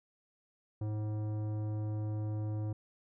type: tone with tanh clipping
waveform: sine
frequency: 106.7 Hz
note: G#2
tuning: 47 cents sharp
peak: -35 dBFS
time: 0.81-2.73 s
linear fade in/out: 5 ms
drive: 14 dB
effects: none